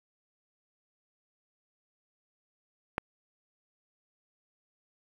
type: click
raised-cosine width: 0.5 ms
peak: -13 dBFS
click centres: 2.981 s
effects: 7-bit